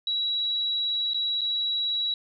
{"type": "tone with dropouts", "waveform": "sine", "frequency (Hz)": 3894, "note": "B7", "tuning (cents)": -25, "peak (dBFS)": -24, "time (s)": [0.07, 2.14], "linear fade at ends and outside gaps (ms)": 2, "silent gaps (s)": [[1.135, 1.144], [1.41, 1.415]], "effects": []}